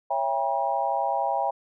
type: chord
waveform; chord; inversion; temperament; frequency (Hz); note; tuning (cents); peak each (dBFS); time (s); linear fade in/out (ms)
sine; C# diminished seventh; none; just; 554.4 / 665.2 / 798.3 / 957.9; C#5 / E5 / G5 / Bb5; 0 / +16 / +31 / +47; -31 / -29 / -26 / -29; 0.1-1.51; 10
effects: none